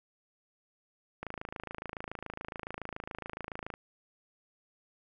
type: click train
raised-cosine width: 0.5 ms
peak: -23 dBFS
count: 69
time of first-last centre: 1.23-3.739 s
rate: 27.1 Hz
effects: none